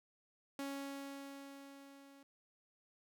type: tone with level ramp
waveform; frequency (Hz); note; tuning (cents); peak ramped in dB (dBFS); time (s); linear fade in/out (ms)
sawtooth; 277.2; C#4; 0; -36 to -55; 0.59-2.23; 2
effects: none